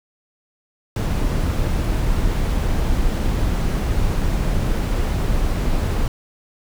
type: noise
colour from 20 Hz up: brown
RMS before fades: -19 dBFS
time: 0.96-6.08 s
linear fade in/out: 2 ms
effects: none